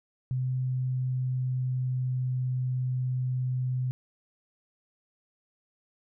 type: tone with pitch glide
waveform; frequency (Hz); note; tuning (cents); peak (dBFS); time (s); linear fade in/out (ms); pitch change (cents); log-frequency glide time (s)
sine; 128.4 to 127.37; C3 to C3; -32 to -46; -26; 0.31-3.91; 0; -14; 0.61-2.45
effects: none